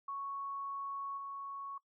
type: tone with level steps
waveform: sine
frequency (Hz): 1108.7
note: C#6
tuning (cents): 0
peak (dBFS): -38 / -41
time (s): 0.08-1.78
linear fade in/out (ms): 5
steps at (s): 1.17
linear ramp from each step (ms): 10
effects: noise-tail reverb RT60 0.1 s tail -21 dB re dry